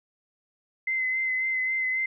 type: tone with vibrato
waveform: sine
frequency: 2055 Hz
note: C7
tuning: 32 cents flat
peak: -24 dBFS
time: 0.87-2.06 s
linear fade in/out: 5 ms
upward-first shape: sine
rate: 3.7 Hz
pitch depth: 22 cents each way
effects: none